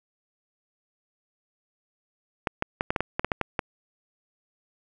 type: clicks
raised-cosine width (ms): 0.5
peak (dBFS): -9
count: 11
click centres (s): 2.472 / 2.624 / 2.809 / 2.905 / 2.962 / 3.006 / 3.195 / 3.246 / 3.318 / 3.413 / 3.592
effects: none